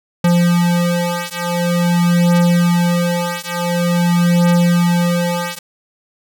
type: beating tone pair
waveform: square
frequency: 173.6 / 174.07 Hz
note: F3 / F3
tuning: -10 / -5 cents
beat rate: 0.47 Hz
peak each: -16 dBFS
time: 0.24-5.59 s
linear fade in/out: 5 ms
effects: none